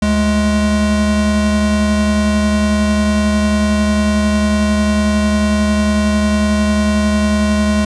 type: tone pair together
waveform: square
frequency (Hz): 73.69 / 210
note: D2 / G#3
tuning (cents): +6 / +19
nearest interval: octave + tritone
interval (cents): 1813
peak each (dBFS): -19 / -13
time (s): 0.02-7.85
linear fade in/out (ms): 5
effects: resampled to 22050 Hz